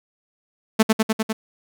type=tone with echo; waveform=sawtooth; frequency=220 Hz; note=A3; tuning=in tune; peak=-7 dBFS; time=0.79-0.83 s; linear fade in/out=10 ms; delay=100 ms; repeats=5; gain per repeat=-2 dB; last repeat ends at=1.33 s; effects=none